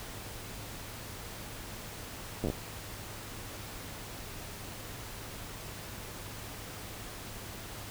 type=slowing click train; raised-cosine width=2 ms; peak=-19 dBFS; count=6; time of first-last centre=2.44-2.501 s; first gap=9 ms; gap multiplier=1.15; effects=added 104 Hz sine -50 dBFS peak until 7.9 s + pink hiss -44 dBFS RMS until 7.9 s